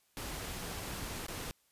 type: noise with dropouts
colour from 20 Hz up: pink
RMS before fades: -41 dBFS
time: 0.17-1.51 s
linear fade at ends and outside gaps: 0 ms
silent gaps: 1.265-1.283 s
effects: white hiss -72 dBFS RMS until 1.71 s + resampled to 32000 Hz